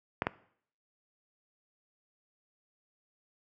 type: clicks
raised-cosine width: 0.5 ms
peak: -12 dBFS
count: 2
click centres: 0.221 / 0.269 s
effects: noise-tail reverb RT60 0.6 s tail -19 dB re dry + high-pass 80 Hz 12 dB/octave